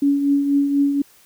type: tone with tremolo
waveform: sine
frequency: 282.2 Hz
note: C#4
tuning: 31 cents sharp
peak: -12 dBFS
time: 0.02-1.02 s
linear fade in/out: 5 ms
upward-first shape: triangle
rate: 4.1 Hz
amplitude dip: 55%
effects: white hiss -52 dBFS RMS until 1.25 s